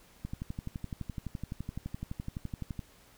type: click train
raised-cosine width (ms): 5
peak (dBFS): -24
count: 31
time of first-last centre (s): 0.25-2.792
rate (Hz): 11.8
effects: pink hiss -60 dBFS RMS until 3.17 s